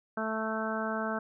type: harmonic tone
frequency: 220 Hz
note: A3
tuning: in tune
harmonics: 1 / 2 / 3 / 4 / 5 / 6 / 7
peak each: -35 / -39 / -36 / -40 / -41 / -38 / -38 dBFS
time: 0.17-1.19 s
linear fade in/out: 5 ms
effects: none